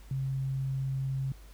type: tone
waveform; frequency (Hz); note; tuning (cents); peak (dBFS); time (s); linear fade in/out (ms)
sine; 134.2; C3; +44; -29; 0.11-1.32; 2
effects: added 50 Hz sine -48 dBFS peak until 1.53 s + pink hiss -59 dBFS RMS until 1.53 s